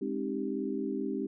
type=chord; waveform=sine; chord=Ab major seventh; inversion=none; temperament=equal with one note detuned; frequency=207.7 / 266.5 / 311.1 / 392 Hz; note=Ab3 / C4 / Eb4 / G4; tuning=0 / +32 / 0 / 0 cents; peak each=-37 / -35 / -37 / -36 dBFS; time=0.01-1.27 s; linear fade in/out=10 ms; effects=none